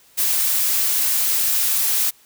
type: noise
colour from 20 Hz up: blue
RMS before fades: -19 dBFS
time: 0.17-2.11 s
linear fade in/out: 20 ms
effects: white hiss -53 dBFS RMS until 2.25 s